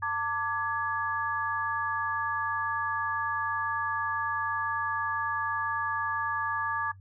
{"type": "tone cluster", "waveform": "sine", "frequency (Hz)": [901, 1171, 1683], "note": ["A5", "D6", "G#6"], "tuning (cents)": [41, -5, 23], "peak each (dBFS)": [-33, -31, -31], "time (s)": [0.02, 6.92], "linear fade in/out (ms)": 10, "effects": ["noise-tail reverb RT60 0.1 s tail -19 dB re dry", "added 96 Hz sine -48 dBFS peak until 7 s"]}